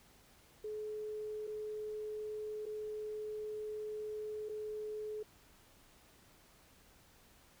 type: tone with dropouts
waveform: sine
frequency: 426.8 Hz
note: G#4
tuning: 47 cents sharp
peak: -39 dBFS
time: 0.64-5.23 s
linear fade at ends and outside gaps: 5 ms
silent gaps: 1.47-1.475 / 2.656-2.663 / 4.488-4.494 s
effects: pink hiss -64 dBFS RMS until 7.6 s